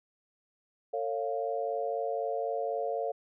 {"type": "chord", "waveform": "sine", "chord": "A augmented", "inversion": "none", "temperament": "equal with one note detuned", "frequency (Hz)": [450.5, 554.4, 698.5], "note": ["A4", "C#5", "E#5"], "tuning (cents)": [41, 0, 0], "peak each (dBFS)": -34, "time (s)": [0.93, 3.12], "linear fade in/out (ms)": 10, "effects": []}